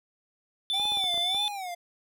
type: tone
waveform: triangle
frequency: 3520 Hz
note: A7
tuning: in tune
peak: -24 dBFS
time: 0.7-1.48 s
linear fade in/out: 0 ms
type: tone with vibrato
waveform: square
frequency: 759 Hz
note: F#5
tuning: 44 cents sharp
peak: -34 dBFS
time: 0.73-1.75 s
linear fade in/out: 10 ms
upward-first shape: sine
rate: 1.7 Hz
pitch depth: 160 cents each way
type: clicks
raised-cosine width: 1 ms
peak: -29 dBFS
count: 8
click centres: 0.798 / 0.854 / 0.92 / 0.972 / 1.041 / 1.143 / 1.177 / 1.347 s
effects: none